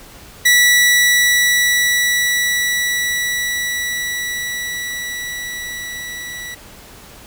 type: tone with level ramp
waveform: sawtooth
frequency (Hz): 1950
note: B6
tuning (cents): -23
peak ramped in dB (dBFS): -5 to -24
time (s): 0.45-6.55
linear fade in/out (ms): 10
effects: pink hiss -40 dBFS RMS until 7.26 s